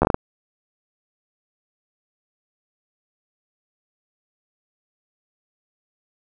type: slowing click train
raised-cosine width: 1 ms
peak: -3 dBFS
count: 6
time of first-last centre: 0.02-0.144 s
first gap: 12 ms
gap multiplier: 1.37
effects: none